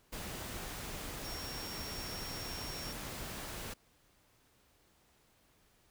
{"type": "tone in noise", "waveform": "sine", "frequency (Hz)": 5540, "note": "F8", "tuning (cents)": -15, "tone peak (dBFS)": -45, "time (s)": [1.24, 2.93], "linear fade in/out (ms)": 10, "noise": "pink", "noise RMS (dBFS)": -43, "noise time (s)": [0.12, 3.74], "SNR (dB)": -5, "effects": ["pink hiss -69 dBFS RMS until 5.9 s"]}